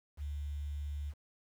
sine tone with quantisation, 72.7 Hz, D2, 17 cents flat, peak -36 dBFS, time 0.17-1.14 s, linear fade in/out 50 ms, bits 10, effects none

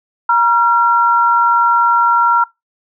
sine tone pair together, 949 / 1370.2 Hz, A#5 / F6, +31 / -33 cents, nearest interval tritone, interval 636 cents, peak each -11 dBFS, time 0.29-2.44 s, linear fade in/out 5 ms, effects noise-tail reverb RT60 0.2 s tail -23 dB re dry

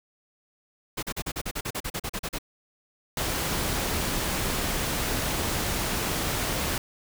pink noise bursts, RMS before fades -31 dBFS, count 15, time 0.97-2.386 s, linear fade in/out 10 ms, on 58 ms, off 39 ms
pink noise, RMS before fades -28 dBFS, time 3.17-6.78 s, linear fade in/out 2 ms
effects none

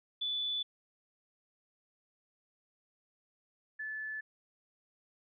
sine tone pair in turn, 3474 / 1737 Hz, A7 / A6, -23 / -23 cents, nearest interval octave, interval 1200 cents, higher first, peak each -32 / -37 dBFS, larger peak first, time 0.21-0.63 / 3.79-4.21 s, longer neither, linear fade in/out 10 ms, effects none

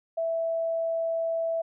sine tone, 659.3 Hz, E5, in tune, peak -25 dBFS, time 0.17-1.62 s, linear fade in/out 10 ms, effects none

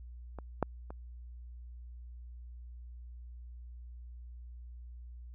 clicks, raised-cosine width 1 ms, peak -29 / -14 / -30 dBFS, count 3, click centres 0.387 / 0.627 / 0.905 s, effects added 60 Hz sine -45 dBFS peak until 5.34 s

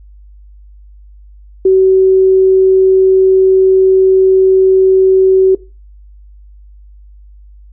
sine tone, 379 Hz, F#4, 42 cents sharp, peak -4 dBFS, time 1.65-5.55 s, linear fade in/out 5 ms, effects noise-tail reverb RT60 0.3 s tail -20 dB re dry + added 50 Hz sine -35 dBFS peak until 7.72 s

